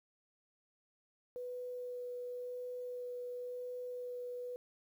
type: tone with vibrato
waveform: sine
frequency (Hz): 493.9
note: B4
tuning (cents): 0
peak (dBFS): -40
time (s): 1.36-4.56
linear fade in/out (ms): 0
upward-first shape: sine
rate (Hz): 0.94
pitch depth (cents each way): 8
effects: 11-bit